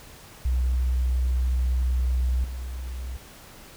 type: tone with level steps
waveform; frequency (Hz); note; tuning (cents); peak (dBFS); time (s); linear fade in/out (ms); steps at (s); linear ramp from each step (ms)
sine; 62.8; B1; +30; -19 / -30; 0.45-3.17; 5; 2.44; 2
effects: tanh soft clip ceiling -17 dBFS + pink hiss -47 dBFS RMS until 3.76 s